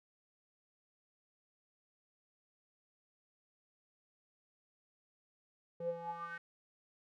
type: tone with band-pass filter sweep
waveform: square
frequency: 169.3 Hz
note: E3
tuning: 46 cents sharp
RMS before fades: -42 dBFS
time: 5.8-6.38 s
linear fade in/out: 5 ms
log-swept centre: 420 to 1700 Hz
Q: 9.7
effects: none